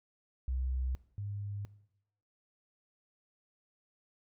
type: tone pair in turn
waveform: sine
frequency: 64.1 / 101.56 Hz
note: C2 / G#2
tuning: -35 / -38 cents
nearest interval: minor sixth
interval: 797 cents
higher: second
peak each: -31 / -36 dBFS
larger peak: first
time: 0.48-0.95 / 1.18-1.65 s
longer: neither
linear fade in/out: 0 ms
effects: noise-tail reverb RT60 0.8 s tail -19 dB re dry